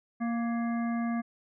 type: harmonic tone with a mistuned harmonic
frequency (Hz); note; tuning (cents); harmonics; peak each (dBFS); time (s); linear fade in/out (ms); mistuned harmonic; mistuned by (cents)
233.1; A#3; 0; 1 / 3 / 5 / 7 / 9; -28 / -38 / -42 / -45 / -47; 0.2-1.22; 20; 7; +38
effects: none